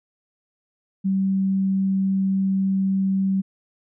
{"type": "tone", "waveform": "sine", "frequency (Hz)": 192.6, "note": "G3", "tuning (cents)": -30, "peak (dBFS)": -18, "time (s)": [1.04, 3.42], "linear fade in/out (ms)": 20, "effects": []}